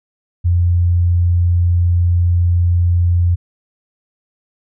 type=tone; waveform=sine; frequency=87.31 Hz; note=F2; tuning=in tune; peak=-10 dBFS; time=0.44-3.36 s; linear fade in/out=20 ms; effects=none